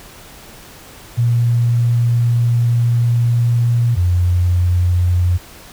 sine tone pair in turn, 118.7 / 88.92 Hz, A#2 / F2, +32 / +32 cents, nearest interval perfect fourth, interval 500 cents, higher first, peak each -11 dBFS, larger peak neither, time 1.17-3.96 / 3.96-5.38 s, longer first, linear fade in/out 20 ms, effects pink hiss -39 dBFS RMS until 5.72 s

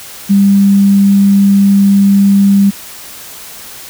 sine tone, 198.6 Hz, G3, 23 cents sharp, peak -4 dBFS, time 0.29-2.71 s, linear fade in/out 20 ms, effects white hiss -30 dBFS RMS until 3.89 s

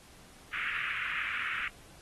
white band-pass noise, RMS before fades -35 dBFS, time 0.53-1.68 s, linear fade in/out 2 ms, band 1300 to 2600 Hz, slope 48 dB/octave, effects pink hiss -56 dBFS RMS until 2.01 s + AAC 32 kbps

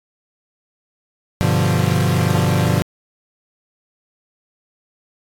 40% pulse chord, G dominant seventh, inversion none, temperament equal, 98 / 123.47 / 146.83 / 174.61 Hz, G2 / B2 / D3 / F3, 0 / 0 / 0 / 0 cents, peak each -19 dBFS, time 1.41-2.82 s, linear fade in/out 0 ms, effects AAC 64 kbps

